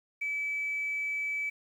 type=tone; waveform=sine; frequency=2300 Hz; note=D7; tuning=37 cents flat; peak=-29 dBFS; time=0.21-1.5 s; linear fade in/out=10 ms; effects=tanh soft clip ceiling -25 dBFS + 10-bit